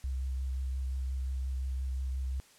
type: tone with vibrato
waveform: sine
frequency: 65.5 Hz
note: C2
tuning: 2 cents sharp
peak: -31 dBFS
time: 0.04-2.4 s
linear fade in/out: 0 ms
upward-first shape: triangle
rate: 5.7 Hz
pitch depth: 23 cents each way
effects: white hiss -60 dBFS RMS until 2.58 s + low-pass 10000 Hz 12 dB/octave